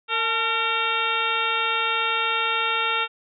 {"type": "harmonic tone with a mistuned harmonic", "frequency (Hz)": 456.8, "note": "A#4", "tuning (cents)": -35, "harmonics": [1, 2, 3, 4, 5, 6, 7, 8], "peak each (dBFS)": [-33, -30, -25, -34, -30, -27, -32, -30], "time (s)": [0.08, 3.08], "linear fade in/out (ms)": 50, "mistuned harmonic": 2, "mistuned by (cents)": -70, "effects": []}